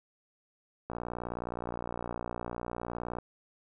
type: click train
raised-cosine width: 1 ms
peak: -22 dBFS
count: 137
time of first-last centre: 0.9-3.186 s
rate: 59.5 Hz
effects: none